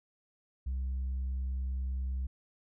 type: tone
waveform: sine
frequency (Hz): 65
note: C2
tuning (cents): -11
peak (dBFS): -29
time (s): 0.66-2.27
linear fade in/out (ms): 10
effects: tanh soft clip ceiling -30 dBFS